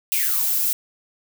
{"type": "noise with high-pass filter sweep", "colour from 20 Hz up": "violet", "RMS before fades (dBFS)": -21, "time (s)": [0.12, 0.73], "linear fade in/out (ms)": 0, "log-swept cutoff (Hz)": [2700, 300], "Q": 9.8, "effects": []}